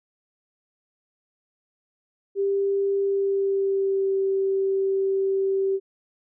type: tone with pitch glide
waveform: sine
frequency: 395.7 to 387.8 Hz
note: G4 to G4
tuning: +16 to -19 cents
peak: -20 dBFS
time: 2.35-5.8 s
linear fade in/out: 50 ms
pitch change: -35 cents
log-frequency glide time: 3-4.15 s
effects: none